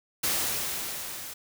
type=noise with level ramp; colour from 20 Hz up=white; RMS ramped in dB=-26 to -40 dBFS; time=0.23-1.34 s; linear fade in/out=10 ms; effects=none